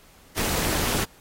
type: noise with amplitude modulation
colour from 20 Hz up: pink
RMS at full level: -22 dBFS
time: 0.36-1.05 s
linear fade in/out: 20 ms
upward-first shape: sine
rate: 267 Hz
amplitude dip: 80%
effects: pink hiss -54 dBFS RMS until 1.2 s + AAC 48 kbps